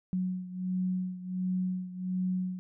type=beating tone pair; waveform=sine; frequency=183.6 / 185 Hz; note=F#3 / F#3; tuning=-13 / 0 cents; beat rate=1.4 Hz; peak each=-31 / -35 dBFS; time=0.13-2.59 s; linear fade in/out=0 ms; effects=none